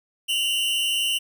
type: tone pair together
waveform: 45% pulse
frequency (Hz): 2794 / 3017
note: F7 / F#7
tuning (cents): 0 / +33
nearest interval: minor second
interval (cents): 133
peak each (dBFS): -24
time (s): 0.28-1.19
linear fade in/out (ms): 20
effects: none